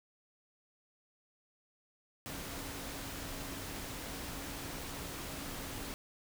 sine tone in noise, 277.2 Hz, C#4, in tune, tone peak -51 dBFS, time 2.26-5.94 s, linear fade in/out 0 ms, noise pink, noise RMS -43 dBFS, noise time 2.26-5.94 s, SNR -11 dB, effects none

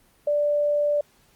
sine tone, 587 Hz, D5, 1 cent flat, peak -19 dBFS, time 0.27-1.01 s, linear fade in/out 5 ms, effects pink hiss -60 dBFS RMS until 1.35 s + Opus 24 kbps

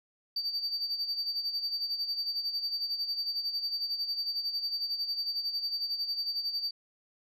sine tone with tremolo, 4624 Hz, D8, 28 cents flat, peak -26 dBFS, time 0.36-6.71 s, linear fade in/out 5 ms, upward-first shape sine, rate 11 Hz, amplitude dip 70%, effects tanh soft clip ceiling -27 dBFS

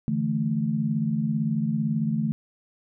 sine chord, D suspended second, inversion none, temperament equal, 146.83 / 164.81 / 220 Hz, D3 / E3 / A3, 0 / 0 / 0 cents, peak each -28 / -28 / -25 dBFS, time 0.08-2.32 s, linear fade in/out 0 ms, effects none

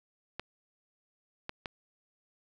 clicks, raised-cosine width 0.3 ms, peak -20 dBFS, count 3, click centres 0.396 / 1.494 / 1.658 s, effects none

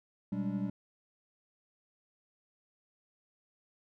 triangle tone cluster, 120.8 / 192.9 / 205.5 / 289 Hz, B2 / G3 / G#3 / D4, -38 / -28 / -18 / -28 cents, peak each -40 / -32 / -36 / -38 dBFS, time 0.32-0.7 s, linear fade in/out 5 ms, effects none

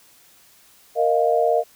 sine chord, Bb suspended fourth, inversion none, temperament just, 466.2 / 621.6 / 699.2 Hz, Bb4 / Eb5 / F5, 0 / -2 / +2 cents, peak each -20 dBFS, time 0.95-1.64 s, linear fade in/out 50 ms, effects white hiss -53 dBFS RMS until 1.75 s

